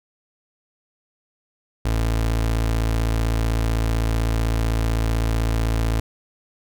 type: tone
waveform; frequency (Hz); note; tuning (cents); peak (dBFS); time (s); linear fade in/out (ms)
30% pulse; 55.8; A1; +25; -16; 1.85-6; 5
effects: none